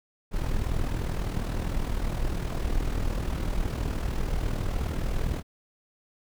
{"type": "noise with amplitude modulation", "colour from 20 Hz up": "brown", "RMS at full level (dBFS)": -25, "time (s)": [0.31, 5.43], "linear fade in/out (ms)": 50, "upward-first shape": "sine", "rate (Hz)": 39.8, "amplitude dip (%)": 60, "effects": []}